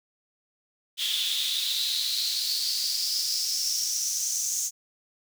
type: noise with high-pass filter sweep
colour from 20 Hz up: pink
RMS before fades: -28 dBFS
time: 0.97-4.71 s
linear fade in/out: 50 ms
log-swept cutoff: 3300 to 6600 Hz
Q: 7.2
effects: none